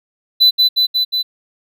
triangle tone with echo, 4000 Hz, B7, 21 cents sharp, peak -5 dBFS, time 0.4-0.51 s, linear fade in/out 20 ms, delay 180 ms, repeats 4, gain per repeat -2 dB, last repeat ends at 1.23 s, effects none

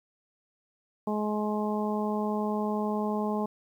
harmonic tone, 211.2 Hz, G#3, 29 cents sharp, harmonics 1 / 2 / 3 / 4 / 5, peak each -29 / -33 / -36 / -35 / -38 dBFS, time 1.07-3.46 s, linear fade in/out 5 ms, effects 10-bit

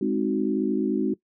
sine chord, Ab dominant seventh, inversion none, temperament equal, 207.7 / 261.6 / 311.1 / 370 Hz, Ab3 / C4 / Eb4 / Gb4, 0 / 0 / 0 / 0 cents, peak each -27 dBFS, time 0.01-1.14 s, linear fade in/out 5 ms, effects noise-tail reverb RT60 0.1 s tail -19 dB re dry

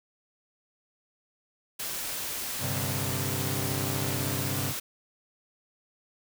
white noise, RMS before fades -34 dBFS, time 1.79-4.8 s, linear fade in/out 10 ms
sawtooth chord, G suspended fourth, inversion none, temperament equal, 98 / 130.81 / 146.83 Hz, G2 / C3 / D3, 0 / 0 / 0 cents, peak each -30 / -29 / -33 dBFS, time 2.59-4.74 s, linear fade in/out 50 ms
effects none

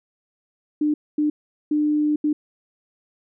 sine tone bursts at uneven times, 299.7 Hz, D4, 35 cents sharp, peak -17 dBFS, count 4, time 0.81-0.94 / 1.18-1.3 / 1.71-2.16 / 2.24-2.33 s, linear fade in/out 5 ms, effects none

